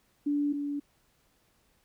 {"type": "tone pair in turn", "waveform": "sine", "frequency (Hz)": [289.8, 287.5], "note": ["D4", "D4"], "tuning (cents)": [-23, -37], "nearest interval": "unison", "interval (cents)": 14, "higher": "first", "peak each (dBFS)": [-25, -30], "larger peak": "first", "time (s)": [[0.26, 0.53], [0.53, 0.8]], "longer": "neither", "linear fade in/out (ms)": 10, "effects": ["pink hiss -69 dBFS RMS until 1.84 s"]}